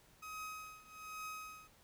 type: tone with tremolo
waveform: 30% pulse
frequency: 1265 Hz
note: D#6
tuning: 28 cents sharp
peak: -40 dBFS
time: 0.22-1.68 s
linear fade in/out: 10 ms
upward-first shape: triangle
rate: 1.2 Hz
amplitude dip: 90%
effects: pink hiss -66 dBFS RMS until 1.83 s